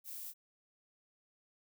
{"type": "noise with amplitude modulation", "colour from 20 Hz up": "violet", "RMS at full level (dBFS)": -44, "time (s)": [0.04, 0.34], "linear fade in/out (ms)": 50, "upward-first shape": "sine", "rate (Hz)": 59.1, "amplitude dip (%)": 25, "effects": []}